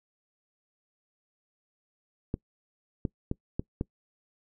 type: clicks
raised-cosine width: 3 ms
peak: -16 dBFS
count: 5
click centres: 2.341 / 3.052 / 3.314 / 3.595 / 3.811 s
effects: noise-tail reverb RT60 0.1 s tail -24 dB re dry